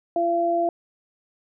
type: tone pair together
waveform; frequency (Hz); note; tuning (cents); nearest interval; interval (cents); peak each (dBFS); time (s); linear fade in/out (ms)
sine; 341.1 / 682.2; F4 / F5; -41 / -41; octave; 1200; -25 / -20; 0.16-0.69; 2
effects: none